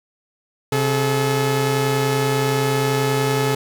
sawtooth tone pair together, 133 / 429.5 Hz, C3 / A4, +29 / -42 cents, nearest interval octave + minor sixth, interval 2029 cents, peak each -16 dBFS, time 0.72-3.55 s, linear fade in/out 5 ms, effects none

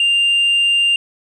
sine tone with tanh clipping, 2794 Hz, F7, in tune, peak -12 dBFS, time 0-0.96 s, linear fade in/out 2 ms, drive 1 dB, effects none

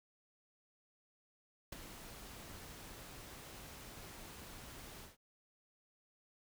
pink noise with ADSR envelope, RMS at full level -43 dBFS, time 1.72-5.17 s, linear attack 7 ms, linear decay 9 ms, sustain -9 dB, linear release 160 ms, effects none

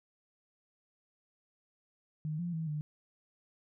sine tone with pitch steps, 154.1 / 173.6 / 161.3 / 150.5 Hz, D#3 / F3 / E3 / D3, -16 / -10 / -37 / +43 cents, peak -33 dBFS, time 2.25-2.81 s, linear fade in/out 0 ms, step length 140 ms, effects none

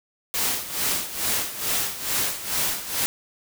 white noise with tremolo, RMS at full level -23 dBFS, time 0.34-3.06 s, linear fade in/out 0 ms, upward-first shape sine, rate 2.3 Hz, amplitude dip 75%, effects none

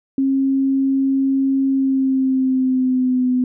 sine tone with pitch glide, 270 to 251.9 Hz, C#4 to B3, -45 to +34 cents, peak -14 dBFS, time 0.18-3.44 s, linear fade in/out 2 ms, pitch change -121 cents, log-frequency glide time 1.68-3.3 s, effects none

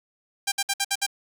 5% pulse tone bursts, 794 Hz, G5, 22 cents sharp, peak -10 dBFS, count 6, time 0.47-1.065 s, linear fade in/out 10 ms, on 50 ms, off 59 ms, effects none

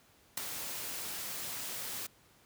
white noise with ADSR envelope, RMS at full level -30 dBFS, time 0.37-2.07 s, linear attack 7 ms, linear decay 3 ms, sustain -10 dB, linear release 10 ms, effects pink hiss -64 dBFS RMS until 2.45 s + high-pass 60 Hz 12 dB/octave

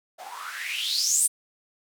blue noise with band-pass filter sweep, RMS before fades -27 dBFS, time 0.18-1.28 s, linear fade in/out 20 ms, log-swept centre 650 to 9600 Hz, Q 8.3, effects none

